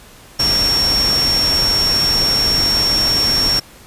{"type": "tone in noise", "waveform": "sine", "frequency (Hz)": 5500, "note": "F8", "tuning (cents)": -27, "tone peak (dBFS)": -13, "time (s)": [0.39, 3.6], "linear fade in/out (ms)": 10, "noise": "pink", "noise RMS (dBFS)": -22, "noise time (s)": [0.39, 3.6], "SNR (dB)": 6, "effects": ["pink hiss -42 dBFS RMS until 3.86 s", "resampled to 32000 Hz"]}